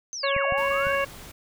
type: linear two-way sweep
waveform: sine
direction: down then up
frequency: 6340 to 587.3 to 1672 Hz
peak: -31 dBFS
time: 0.13-0.95 s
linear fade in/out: 0 ms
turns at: 0.46 s
type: harmonic tone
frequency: 554.4 Hz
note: C#5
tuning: in tune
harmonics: 1 / 2 / 3 / 4 / 5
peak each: -25 / -28 / -30 / -31 / -32 dBFS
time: 0.23-1.05 s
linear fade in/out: 10 ms
type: clicks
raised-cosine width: 5 ms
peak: -23 dBFS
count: 3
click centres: 0.365 / 0.523 / 0.869 s
type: noise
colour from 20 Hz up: pink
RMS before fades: -43 dBFS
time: 0.57-1.32 s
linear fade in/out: 10 ms
effects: none